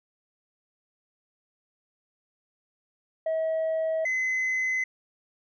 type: tone pair in turn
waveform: sine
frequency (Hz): 642 / 2038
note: E5 / C7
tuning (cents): -46 / -46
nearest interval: octave + minor sixth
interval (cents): 2000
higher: second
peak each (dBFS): -22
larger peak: neither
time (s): 3.26-4.05 / 4.05-4.84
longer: neither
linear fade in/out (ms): 5
effects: tanh soft clip ceiling -23 dBFS